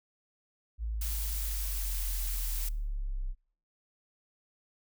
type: linear sweep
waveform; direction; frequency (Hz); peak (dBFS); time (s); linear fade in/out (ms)
sine; down; 55.8 to 31.34; -31; 0.78-3.35; 50
type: noise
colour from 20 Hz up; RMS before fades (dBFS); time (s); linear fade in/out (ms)
blue; -38; 1.01-2.69; 5
effects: noise-tail reverb RT60 0.6 s tail -23 dB re dry